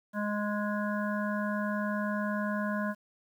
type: harmonic tone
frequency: 207.7 Hz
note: G#3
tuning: in tune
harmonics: 1 / 3 / 5 / 7 / 8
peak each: -31 / -36 / -38 / -39 / -40 dBFS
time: 0.13-2.95 s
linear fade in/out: 50 ms
effects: 10-bit